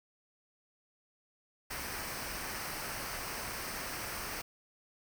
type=noise with comb filter; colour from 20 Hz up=pink; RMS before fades=-40 dBFS; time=1.7-4.42 s; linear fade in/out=10 ms; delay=0.28 ms; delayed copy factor=-0.55; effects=none